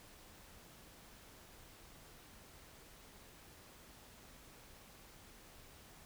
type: silence
effects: pink hiss -59 dBFS RMS until 6.05 s